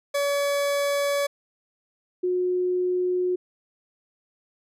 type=tone pair in turn; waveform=40% pulse / sine; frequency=568 / 362.5 Hz; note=C#5 / F#4; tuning=+42 / -35 cents; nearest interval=minor sixth; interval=777 cents; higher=first; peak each=-21 dBFS; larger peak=neither; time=0.14-1.27 / 2.23-3.36 s; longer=neither; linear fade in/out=10 ms; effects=resampled to 32000 Hz